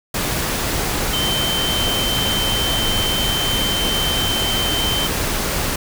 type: tone in noise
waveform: sine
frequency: 3097 Hz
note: G7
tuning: 22 cents flat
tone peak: -20 dBFS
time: 1.13-5.07 s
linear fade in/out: 5 ms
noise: pink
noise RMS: -21 dBFS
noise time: 0.14-5.76 s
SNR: -2 dB
effects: none